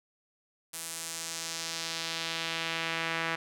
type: tone with band-pass filter sweep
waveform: sawtooth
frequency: 164.5 Hz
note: E3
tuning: 3 cents flat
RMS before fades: -35 dBFS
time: 0.73-3.36 s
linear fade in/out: 10 ms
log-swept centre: 9900 to 1900 Hz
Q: 1.3
effects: none